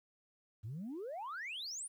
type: exponential sweep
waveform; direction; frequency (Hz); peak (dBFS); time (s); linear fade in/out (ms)
sine; up; 97.4 to 9980; -39; 0.63-1.88; 20
effects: tanh soft clip ceiling -38 dBFS + 12-bit